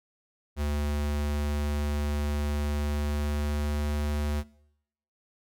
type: tone with pitch glide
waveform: square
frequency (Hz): 73.4 to 73.95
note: D2 to D2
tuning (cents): 0 to +13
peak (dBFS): -27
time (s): 0.56-4.44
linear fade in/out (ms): 50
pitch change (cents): +13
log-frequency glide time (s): 2.83-3.88
effects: noise-tail reverb RT60 0.8 s tail -22 dB re dry